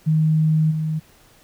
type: tone with level steps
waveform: sine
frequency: 156.7 Hz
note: D#3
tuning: 13 cents sharp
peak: -14 / -20 dBFS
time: 0.06-1 s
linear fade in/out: 20 ms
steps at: 0.7 s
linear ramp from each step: 20 ms
effects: pink hiss -53 dBFS RMS until 1.43 s